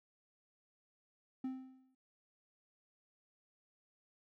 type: tone with exponential decay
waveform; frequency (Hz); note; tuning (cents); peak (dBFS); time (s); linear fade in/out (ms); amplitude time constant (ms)
triangle; 260.6; C4; -7; -33; 1.44-1.95; 5; 110
effects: noise-tail reverb RT60 0.1 s tail -20 dB re dry